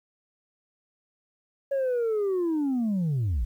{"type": "linear sweep", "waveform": "sine", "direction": "down", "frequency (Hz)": [559, 48.11], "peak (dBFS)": -21, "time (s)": [1.71, 3.45], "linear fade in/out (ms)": 10, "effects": ["tanh soft clip ceiling -22 dBFS", "10-bit"]}